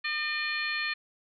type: harmonic tone with a mistuned harmonic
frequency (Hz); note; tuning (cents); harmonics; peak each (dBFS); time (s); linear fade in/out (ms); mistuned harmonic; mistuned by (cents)
605; D#5; -49; 2 / 3 / 4 / 5 / 6 / 7; -40 / -32 / -33 / -42 / -42 / -37; 0.04-0.94; 10; 6; -50
effects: none